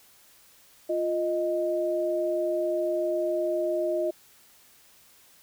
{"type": "tone pair together", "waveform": "sine", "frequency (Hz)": [349.5, 622], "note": ["F4", "D#5"], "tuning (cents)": [1, -1], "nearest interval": "minor seventh", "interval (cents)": 998, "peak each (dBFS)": [-28, -26], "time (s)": [0.89, 4.11], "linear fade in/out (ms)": 10, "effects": ["white hiss -57 dBFS RMS until 5.42 s"]}